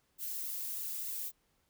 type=noise with flanger; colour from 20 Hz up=violet; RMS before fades=-39 dBFS; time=0.18-1.32 s; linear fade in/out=50 ms; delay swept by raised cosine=1.2 to 3.1 ms; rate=3.3 Hz; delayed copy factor=-0.95; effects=pink hiss -75 dBFS RMS until 1.69 s